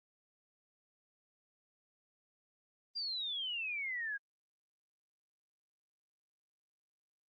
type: exponential sweep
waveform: sine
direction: down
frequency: 4834 to 1609 Hz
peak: -36 dBFS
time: 2.95-4.18 s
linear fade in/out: 20 ms
effects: Opus 24 kbps